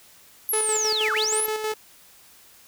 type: linear two-way sweep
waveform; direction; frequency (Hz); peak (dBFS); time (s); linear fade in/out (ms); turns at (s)
sine; down then up; 11750 to 1122 to 11750; -22; 0.49-1.46; 0; 1.13
type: tone with tremolo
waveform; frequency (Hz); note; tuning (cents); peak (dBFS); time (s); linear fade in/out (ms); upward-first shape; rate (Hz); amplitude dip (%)
sawtooth; 432.1; A4; -31; -20; 0.53-1.74; 5; square; 6.3; 45
effects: white hiss -52 dBFS RMS until 2.67 s